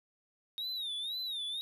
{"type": "tone with vibrato", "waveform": "triangle", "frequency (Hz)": 3731, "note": "A#7", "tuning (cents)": 1, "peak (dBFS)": -34, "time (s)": [0.58, 1.61], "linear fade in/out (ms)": 0, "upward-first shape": "sine", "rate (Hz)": 2, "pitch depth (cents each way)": 140, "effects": []}